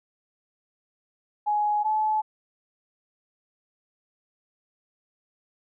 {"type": "tone pair in turn", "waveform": "sine", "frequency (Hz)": [837, 861.5], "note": ["G#5", "A5"], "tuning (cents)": [13, -37], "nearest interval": "unison", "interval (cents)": 50, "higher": "second", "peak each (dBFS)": -21, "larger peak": "neither", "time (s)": [[1.46, 1.84], [1.84, 2.22]], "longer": "neither", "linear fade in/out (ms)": 20, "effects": []}